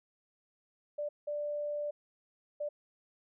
sine tone bursts at uneven times, 589 Hz, D5, 5 cents sharp, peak -33 dBFS, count 3, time 0.98-1.09 / 1.27-1.91 / 2.6-2.69 s, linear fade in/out 10 ms, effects none

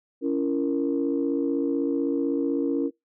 sine chord, A# diminished, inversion first, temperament just, 279.7 / 335.6 / 466.2 Hz, C#4 / E4 / A#4, +16 / +31 / 0 cents, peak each -24 / -27 / -28 dBFS, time 0.21-2.91 s, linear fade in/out 50 ms, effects noise-tail reverb RT60 0.2 s tail -26 dB re dry + tanh soft clip ceiling -14 dBFS

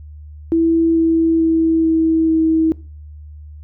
sine tone with pitch steps, 329.4 / 327.3 / 325.2 / 323.2 / 321.1 Hz, E4 / E4 / E4 / E4 / E4, -1 / -12 / -23 / -34 / -45 cents, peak -11 dBFS, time 0.52-2.72 s, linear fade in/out 0 ms, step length 440 ms, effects noise-tail reverb RT60 0.4 s tail -22 dB re dry + added 75 Hz sine -33 dBFS peak until 3.63 s

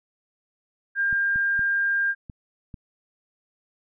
sine tone, 1602 Hz, G6, 37 cents sharp, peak -20 dBFS, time 0.95-2.15 s, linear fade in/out 50 ms
clicks, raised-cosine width 5 ms, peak -26 dBFS, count 5, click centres 1.128 / 1.359 / 1.593 / 2.298 / 2.742 s
effects none

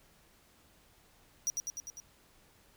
square tone with echo, 5800 Hz, F#8, 35 cents flat, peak -29 dBFS, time 1.47-1.5 s, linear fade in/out 0 ms, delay 100 ms, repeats 5, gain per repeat -3 dB, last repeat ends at 2 s, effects pink hiss -64 dBFS RMS until 2.76 s

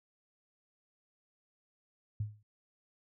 sine tone with exponential decay, 105.6 Hz, G#2, 29 cents sharp, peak -29 dBFS, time 2.2-2.43 s, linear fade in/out 5 ms, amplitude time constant 49 ms, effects none

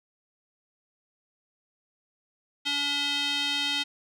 square tone with band-pass filter, 286 Hz, D4, 46 cents flat, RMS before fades -28 dBFS, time 2.65-3.84 s, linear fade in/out 20 ms, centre 3400 Hz, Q 3.5, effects none

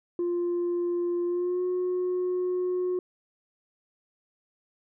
sine tone with pitch glide, 349.2 to 363 Hz, F4 to F#4, 0 to -33 cents, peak -23 dBFS, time 0.19-2.99 s, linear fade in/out 2 ms, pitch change +67 cents, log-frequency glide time 1.26-1.63 s, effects tanh soft clip ceiling -23 dBFS

